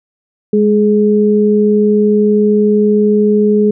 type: tone pair together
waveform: sine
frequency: 207.7 / 420.8 Hz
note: G#3 / G#4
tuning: 0 / +23 cents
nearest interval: octave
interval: 1223 cents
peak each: -10 dBFS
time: 0.53-3.71 s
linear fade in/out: 5 ms
effects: none